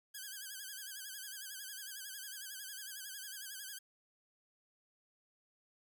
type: tone with vibrato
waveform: 5% pulse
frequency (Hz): 1592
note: G6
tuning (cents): +26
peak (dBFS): -34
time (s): 0.14-3.79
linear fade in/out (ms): 10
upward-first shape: sine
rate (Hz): 11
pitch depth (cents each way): 98
effects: none